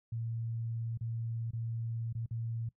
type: tone with dropouts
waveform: sine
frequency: 114.8 Hz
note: A#2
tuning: 26 cents flat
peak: -34 dBFS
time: 0.12-2.69 s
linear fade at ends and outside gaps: 5 ms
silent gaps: 0.975-1.009 / 1.509-1.532 / 2.128-2.15 / 2.261-2.309 s
effects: noise-tail reverb RT60 0.1 s tail -21 dB re dry